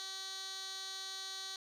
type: tone with band-pass filter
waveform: 15% pulse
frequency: 383.9 Hz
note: G4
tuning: 36 cents flat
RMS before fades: -44 dBFS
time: 0-1.56 s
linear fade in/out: 0 ms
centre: 4600 Hz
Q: 3
effects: none